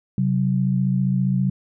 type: tone pair together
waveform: sine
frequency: 132.79 / 187.8 Hz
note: C3 / F#3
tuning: +26 / +26 cents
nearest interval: tritone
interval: 600 cents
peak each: -20 dBFS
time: 0.18-1.5 s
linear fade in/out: 2 ms
effects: none